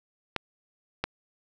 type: clicks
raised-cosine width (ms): 0.3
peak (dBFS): -11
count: 2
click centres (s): 0.363 / 1.04
effects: none